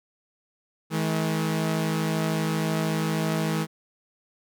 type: tone pair together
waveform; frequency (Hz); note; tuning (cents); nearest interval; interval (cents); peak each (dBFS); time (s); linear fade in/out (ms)
sawtooth; 160.44 / 213.3; E3 / G#3; -47 / +46; perfect fourth; 493; -21 / -25; 0.9-3.67; 50
effects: none